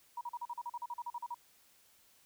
sine tone bursts, 957 Hz, A#5, 45 cents sharp, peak -37 dBFS, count 15, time 0.17-1.345 s, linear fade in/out 5 ms, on 41 ms, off 40 ms, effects white hiss -66 dBFS RMS until 2.25 s

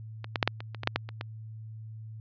clicks, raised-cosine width 0.3 ms, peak -22 / -11 / -6 / -7 / -23 / -24 / -18 / -7 / -9 / -25 / -18 dBFS, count 11, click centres 0.244 / 0.358 / 0.428 / 0.476 / 0.605 / 0.747 / 0.834 / 0.874 / 0.96 / 1.09 / 1.211 s, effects added 110 Hz sine -40 dBFS peak until 2.2 s + resampled to 11025 Hz

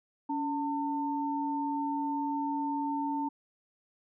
sine tone pair together, 283.2 / 899.1 Hz, C#4 / A5, +37 / +37 cents, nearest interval octave + minor sixth, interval 2000 cents, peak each -32 / -32 dBFS, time 0.29-3.29 s, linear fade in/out 10 ms, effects none

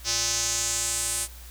square tone with band-pass filter sweep, 116.54 Hz, A#2, in tune, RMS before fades -27 dBFS, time 0.04-1.28 s, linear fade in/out 50 ms, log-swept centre 5500 to 9100 Hz, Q 3.3, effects added 60 Hz sine -42 dBFS peak until 1.5 s + white hiss -48 dBFS RMS until 1.5 s

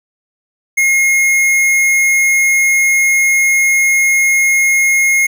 sine tone with hard clipping, 2150 Hz, C7, 47 cents sharp, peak -10 dBFS, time 0.77-5.27 s, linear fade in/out 10 ms, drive 16 dB, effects none

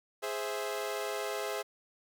sawtooth chord, Ab augmented, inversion none, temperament equal, 415.3 / 523.3 / 659.3 Hz, Ab4 / C5 / E5, 0 / 0 / 0 cents, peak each -33 / -35 / -35 dBFS, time 0.22-1.63 s, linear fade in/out 20 ms, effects none

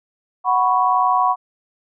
sine chord, F# suspended fourth, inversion none, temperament equal, 740 / 987.8 / 1108.7 Hz, F#5 / B5 / C#6, 0 / 0 / 0 cents, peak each -18 dBFS, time 0.44-1.36 s, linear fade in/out 50 ms, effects none

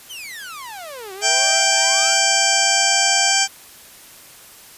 sawtooth exponential two-way sweep, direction down then up, 3217 to 370 to 1584 Hz, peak -28 dBFS, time 0.09-2.21 s, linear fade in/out 20 ms, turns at 1.13 s
harmonic tone, 784 Hz, G5, in tune, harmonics 1 / 2 / 3 / 4 / 6 / 7 / 8 / 9 / 10, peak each -23 / -23 / -23 / -23 / -23 / -23 / -23 / -23 / -23 dBFS, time 1.21-3.48 s, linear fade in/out 50 ms
sine tone with pitch glide, 659.3 to 694.9 Hz, E5 to F5, 0 to -9 cents, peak -26 dBFS, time 1.21-3.34 s, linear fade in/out 50 ms, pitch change +91 cents, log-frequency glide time 1.84-3.15 s
effects white hiss -43 dBFS RMS until 4.77 s + resampled to 32000 Hz

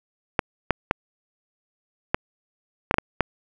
clicks, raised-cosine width 0.5 ms, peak -3 dBFS, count 8, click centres 0.392 / 0.707 / 0.911 / 2.145 / 2.911 / 2.942 / 2.984 / 3.207 s, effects none

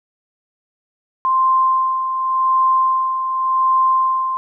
sine tone with tremolo, 1046.5 Hz, C6, in tune, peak -11 dBFS, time 1.25-4.37 s, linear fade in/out 0 ms, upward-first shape sine, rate 0.88 Hz, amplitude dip 55%, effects none

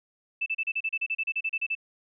sine tone bursts, 2640 Hz, E7, 2 cents sharp, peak -25 dBFS, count 16, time 0.41-1.752 s, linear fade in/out 10 ms, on 52 ms, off 34 ms, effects none

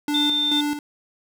square tone with tremolo, 293.7 Hz, D4, in tune, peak -22 dBFS, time 0.08-0.79 s, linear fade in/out 2 ms, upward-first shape square, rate 2.3 Hz, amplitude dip 60%
sine tone, 3589 Hz, A7, 34 cents sharp, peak -19 dBFS, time 0.14-0.61 s, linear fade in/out 5 ms
effects none

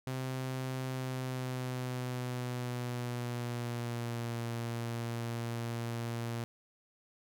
sawtooth tone with pitch glide, 130 to 117.16 Hz, C3 to A#2, -11 to +9 cents, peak -31 dBFS, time 0.07-6.44 s, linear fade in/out 0 ms, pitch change -180 cents, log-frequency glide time 0.89-4.38 s, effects none

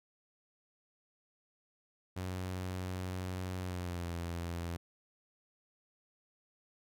sawtooth tone with pitch glide, 92.1 to 85.44 Hz, F#2 to F2, -7 to -37 cents, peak -33 dBFS, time 2.16-4.77 s, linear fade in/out 10 ms, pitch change -130 cents, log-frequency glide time 3.6-4.12 s, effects none

